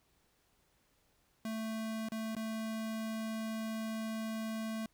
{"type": "tone with dropouts", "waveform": "square", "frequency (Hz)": 221.3, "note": "A3", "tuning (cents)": 10, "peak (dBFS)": -37, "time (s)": [1.45, 4.86], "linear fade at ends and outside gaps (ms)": 2, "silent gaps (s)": [[2.087, 2.119], [2.351, 2.365]], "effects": ["pink hiss -73 dBFS RMS until 4.93 s"]}